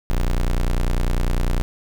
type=tone; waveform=40% pulse; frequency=30.01 Hz; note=B0; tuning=49 cents flat; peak=-16 dBFS; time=0.1-1.62 s; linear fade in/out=0 ms; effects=none